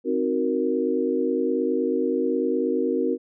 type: chord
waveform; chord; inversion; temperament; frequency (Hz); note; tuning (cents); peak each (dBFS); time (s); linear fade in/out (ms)
sine; C half-diminished seventh; none; equal; 261.6 / 311.1 / 370 / 466.2; C4 / Eb4 / Gb4 / Bb4; 0 / 0 / 0 / 0; -26 / -28 / -26 / -25; 0.04-3.18; 50
effects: none